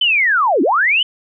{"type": "linear two-way sweep", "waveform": "sine", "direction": "down then up", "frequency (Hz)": [3091, 245.2, 3091], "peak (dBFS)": -11, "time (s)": [0.01, 1.03], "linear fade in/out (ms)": 5, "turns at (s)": 0.62, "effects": []}